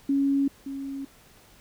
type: tone pair in turn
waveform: sine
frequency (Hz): 277.2 / 274.2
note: C#4 / C#4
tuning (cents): 0 / -19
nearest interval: unison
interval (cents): 19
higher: first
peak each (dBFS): -20 / -31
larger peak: first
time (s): 0.09-0.48 / 0.66-1.05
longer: neither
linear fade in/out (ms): 5
effects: pink hiss -55 dBFS RMS until 1.6 s